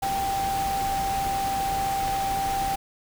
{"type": "tone in noise", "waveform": "sine", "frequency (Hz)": 784, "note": "G5", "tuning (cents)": 0, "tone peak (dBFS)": -24, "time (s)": [0.02, 2.76], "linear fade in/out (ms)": 10, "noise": "pink", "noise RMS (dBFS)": -33, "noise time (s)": [0.02, 2.76], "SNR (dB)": 6, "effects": []}